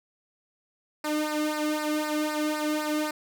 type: tone with flanger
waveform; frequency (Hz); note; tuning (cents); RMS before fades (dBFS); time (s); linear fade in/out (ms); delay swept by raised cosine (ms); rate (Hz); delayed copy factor
sawtooth; 303.5; D#4; -43; -28; 1.04-3.11; 5; 0.3 to 1.24; 3.9; -0.8
effects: none